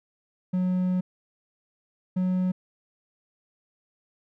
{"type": "tone pair in turn", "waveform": "triangle", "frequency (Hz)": [182.9, 183.8], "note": ["F#3", "F#3"], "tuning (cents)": [-20, -11], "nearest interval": "unison", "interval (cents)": 9, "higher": "second", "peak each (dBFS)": -20, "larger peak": "neither", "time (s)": [[0.53, 1.01], [2.16, 2.52]], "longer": "first", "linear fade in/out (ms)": 10, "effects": []}